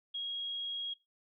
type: tone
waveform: sine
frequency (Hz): 3288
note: G#7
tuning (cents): -18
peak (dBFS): -35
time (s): 0.14-0.94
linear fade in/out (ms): 10
effects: noise-tail reverb RT60 0.2 s tail -18 dB re dry